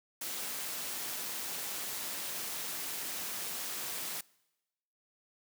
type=noise with amplitude modulation; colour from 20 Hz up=white; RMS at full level=-37 dBFS; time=0.21-4.21 s; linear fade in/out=5 ms; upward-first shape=sine; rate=194 Hz; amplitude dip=35%; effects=noise-tail reverb RT60 1.0 s tail -24 dB re dry + high-pass 150 Hz 12 dB/octave